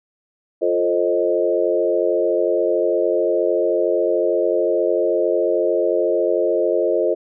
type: chord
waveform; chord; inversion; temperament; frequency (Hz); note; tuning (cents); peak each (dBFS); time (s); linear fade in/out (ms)
sine; F dominant seventh; none; equal with one note detuned; 349.2 / 440 / 528.7 / 622.3; F4 / A4 / C5 / Eb5; 0 / 0 / +18 / 0; -21; 0.61-7.15; 20
effects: none